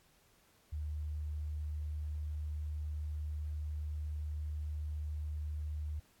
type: tone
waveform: sine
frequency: 75.6 Hz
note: D#2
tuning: 49 cents flat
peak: -36 dBFS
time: 0.72-6 s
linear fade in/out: 10 ms
effects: pink hiss -68 dBFS RMS until 6.2 s + AAC 64 kbps